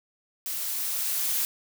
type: noise with level ramp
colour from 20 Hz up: blue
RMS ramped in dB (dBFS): -32 to -26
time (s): 0.46-1.45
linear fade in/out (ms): 0
effects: none